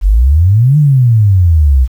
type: exponential two-way sweep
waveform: sine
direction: up then down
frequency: 43.65 to 153.6 to 61 Hz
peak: -4 dBFS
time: 0.01-1.88 s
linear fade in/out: 50 ms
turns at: 0.78 s
effects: 7-bit